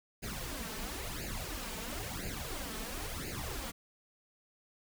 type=noise with flanger; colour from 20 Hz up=pink; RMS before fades=-40 dBFS; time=0.22-3.72 s; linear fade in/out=20 ms; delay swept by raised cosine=0.43 to 4.63 ms; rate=0.98 Hz; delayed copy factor=+0.8; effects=none